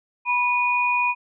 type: tone pair together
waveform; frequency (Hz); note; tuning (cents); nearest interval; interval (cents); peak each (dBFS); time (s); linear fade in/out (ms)
sine; 978.7 / 2462; B5 / D#7; -16 / -19; octave + major third; 1597; -21; 0.25-1.15; 50
effects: none